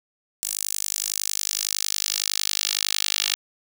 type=tone with high-pass filter sweep; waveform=10% pulse; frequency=50.9 Hz; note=G#1; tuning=34 cents flat; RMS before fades=-26 dBFS; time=0.43-3.35 s; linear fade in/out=0 ms; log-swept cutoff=7800 to 3500 Hz; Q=1.4; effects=none